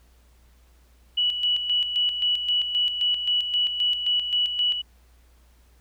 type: tone with tremolo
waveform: sine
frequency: 2944 Hz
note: F#7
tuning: 9 cents flat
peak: -19 dBFS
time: 1.17-4.82 s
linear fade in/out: 10 ms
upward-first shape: square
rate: 3.8 Hz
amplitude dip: 55%
effects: added 60 Hz sine -54 dBFS peak until 5.8 s + pink hiss -63 dBFS RMS until 5.8 s